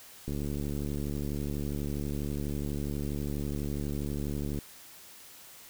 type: click train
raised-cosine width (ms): 3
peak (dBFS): -22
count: 312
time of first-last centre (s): 0.28-4.587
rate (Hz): 72.2
effects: white hiss -51 dBFS RMS until 5.69 s